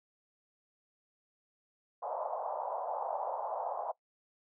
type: band-pass noise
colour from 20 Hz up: white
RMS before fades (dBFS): -37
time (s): 2.02-3.92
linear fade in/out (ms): 10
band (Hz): 560 to 950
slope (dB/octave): 48
effects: noise-tail reverb RT60 0.1 s tail -20 dB re dry